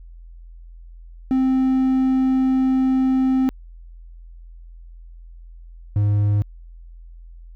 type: tone pair in turn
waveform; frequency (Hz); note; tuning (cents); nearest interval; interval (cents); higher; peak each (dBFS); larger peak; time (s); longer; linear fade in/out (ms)
triangle; 261.6 / 103.16; C4 / G#2; 0 / -11; octave + major third; 1611; first; -13; neither; 1.31-3.49 / 5.96-6.42; first; 0
effects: added 42 Hz sine -38 dBFS peak until 7.55 s